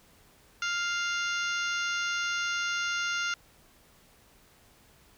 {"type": "harmonic tone with a mistuned harmonic", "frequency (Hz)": 698.5, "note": "F5", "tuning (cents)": 0, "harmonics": [2, 3, 4, 5, 6, 7, 8, 9], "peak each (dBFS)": [-30, -38, -36, -41, -43, -45, -43, -41], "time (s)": [0.62, 3.34], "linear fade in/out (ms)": 2, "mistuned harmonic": 9, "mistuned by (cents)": 24, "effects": ["pink hiss -60 dBFS RMS until 5.17 s"]}